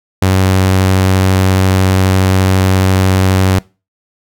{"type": "tone with vibrato", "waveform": "sawtooth", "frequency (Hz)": 94.4, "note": "F#2", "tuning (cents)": 35, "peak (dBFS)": -4, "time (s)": [0.22, 3.59], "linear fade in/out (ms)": 5, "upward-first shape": "sine", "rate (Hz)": 12, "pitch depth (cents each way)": 8, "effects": ["noise-tail reverb RT60 0.3 s tail -23 dB re dry"]}